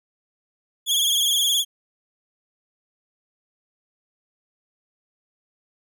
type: tone with vibrato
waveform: sawtooth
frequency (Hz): 3322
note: G#7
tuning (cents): 0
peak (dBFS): -15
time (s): 0.86-1.65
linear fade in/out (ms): 50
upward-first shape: triangle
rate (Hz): 19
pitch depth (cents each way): 88
effects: none